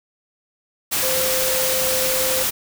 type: tone in noise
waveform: sine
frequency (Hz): 519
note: C5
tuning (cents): -14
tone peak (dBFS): -23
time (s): 1.02-2.44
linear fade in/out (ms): 20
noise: white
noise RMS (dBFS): -21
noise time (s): 0.91-2.51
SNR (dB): -5
effects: none